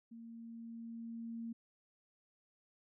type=tone with level ramp; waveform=sine; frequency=230 Hz; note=A#3; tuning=23 cents flat; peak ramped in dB=-49 to -40 dBFS; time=0.11-1.53 s; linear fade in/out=10 ms; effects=none